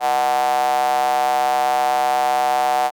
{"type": "tone with high-pass filter", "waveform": "square", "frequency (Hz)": 67.7, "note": "C#2", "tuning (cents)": -40, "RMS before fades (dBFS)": -18, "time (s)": [0, 2.91], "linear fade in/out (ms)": 50, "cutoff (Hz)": 750, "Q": 7.5, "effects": ["Opus 48 kbps"]}